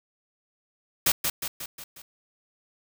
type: noise with echo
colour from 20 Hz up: white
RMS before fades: -21 dBFS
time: 1.06-1.12 s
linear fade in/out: 5 ms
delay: 180 ms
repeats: 5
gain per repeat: -5 dB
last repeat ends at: 2.02 s
effects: none